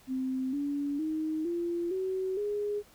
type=tone with pitch steps; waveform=sine; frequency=260.4 / 285.6 / 313.3 / 343.6 / 376.9 / 413.4 Hz; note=C4 / D4 / D#4 / F4 / F#4 / G#4; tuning=-8 / -48 / +12 / -28 / +32 / -8 cents; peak=-29 dBFS; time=0.07-2.83 s; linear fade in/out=50 ms; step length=460 ms; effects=pink hiss -59 dBFS RMS until 2.94 s